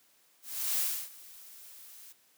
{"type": "noise with ADSR envelope", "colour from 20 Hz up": "blue", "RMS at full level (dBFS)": -29, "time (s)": [0.42, 2.13], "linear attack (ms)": 360, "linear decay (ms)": 310, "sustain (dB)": -22, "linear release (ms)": 14, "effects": ["white hiss -66 dBFS RMS until 2.37 s", "high-pass 150 Hz 12 dB/octave"]}